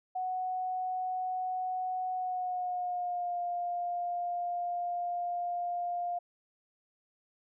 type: tone with pitch glide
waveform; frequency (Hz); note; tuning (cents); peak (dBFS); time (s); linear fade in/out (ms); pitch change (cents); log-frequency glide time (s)
sine; 740 to 703.3; F#5 to F5; 0 to +12; -31; 0.15-6.19; 10; -88; 2.13-3.39
effects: none